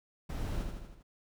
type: noise with echo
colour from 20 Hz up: brown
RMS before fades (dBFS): -37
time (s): 0.29-0.63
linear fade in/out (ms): 10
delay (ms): 80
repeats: 5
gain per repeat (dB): -4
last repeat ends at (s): 1.03
effects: none